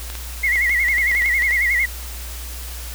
clicks, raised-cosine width 0.2 ms, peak -14 dBFS, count 12, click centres 0.101 / 0.153 / 0.557 / 0.695 / 0.885 / 0.983 / 1.115 / 1.15 / 1.221 / 1.26 / 1.422 / 1.509 s
sine tone with vibrato, 2039 Hz, C7, 45 cents flat, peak -15 dBFS, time 0.43-1.86 s, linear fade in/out 10 ms, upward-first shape sine, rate 11 Hz, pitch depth 120 cents each way
effects added 60 Hz sine -30 dBFS peak until 2.94 s + white hiss -35 dBFS RMS until 2.94 s

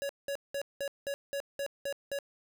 square tone bursts, 560 Hz, C#5, 18 cents sharp, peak -33 dBFS, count 9, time 0.02-2.188 s, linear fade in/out 0 ms, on 72 ms, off 190 ms, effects none

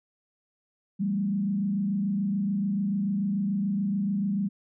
sine tone with frequency modulation, 198.7 Hz, G3, 24 cents sharp, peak -24 dBFS, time 0.99-4.49 s, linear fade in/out 20 ms, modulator 26.9 Hz, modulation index 0.72, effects none

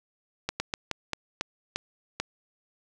slowing click train, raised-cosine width 0.2 ms, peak -11 dBFS, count 8, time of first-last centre 0.49-2.2 s, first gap 110 ms, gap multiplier 1.26, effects none

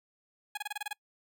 15% pulse tone bursts, 830.6 Hz, G#5, in tune, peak -27 dBFS, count 8, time 0.55-0.931 s, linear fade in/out 5 ms, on 24 ms, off 27 ms, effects noise-tail reverb RT60 0.1 s tail -26 dB re dry

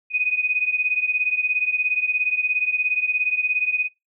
sine beating tone pair, 2489 / 2506 Hz, D#7 / D#7, 0 / +12 cents, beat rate 17 Hz, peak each -21 / -24 dBFS, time 0.1-3.89 s, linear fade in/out 50 ms, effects noise-tail reverb RT60 0.2 s tail -22 dB re dry

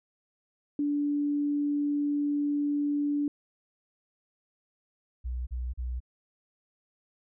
sine tone, 290.3 Hz, D4, 20 cents flat, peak -25 dBFS, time 0.79-3.28 s, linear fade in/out 2 ms
sine tone bursts, 61.74 Hz, B1, in tune, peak -30 dBFS, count 3, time 5.24-6.004 s, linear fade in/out 20 ms, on 230 ms, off 37 ms
effects none

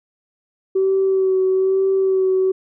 sine tone with vibrato, 380.8 Hz, F#4, 50 cents sharp, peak -13 dBFS, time 0.75-2.52 s, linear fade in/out 10 ms, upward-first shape sine, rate 1.1 Hz, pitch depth 21 cents each way, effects tanh soft clip ceiling -9 dBFS

